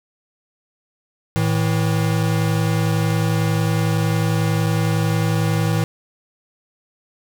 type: tone pair together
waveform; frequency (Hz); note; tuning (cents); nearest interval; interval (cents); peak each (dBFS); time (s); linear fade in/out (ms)
square; 110 / 160.99; A2 / E3; 0 / -41; perfect fifth; 659; -20; 1.36-5.84; 0
effects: none